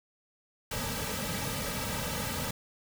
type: noise with comb filter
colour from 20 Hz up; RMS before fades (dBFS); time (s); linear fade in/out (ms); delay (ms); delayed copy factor
pink; -34; 0.71-2.51; 5; 2.8; -0.85
effects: none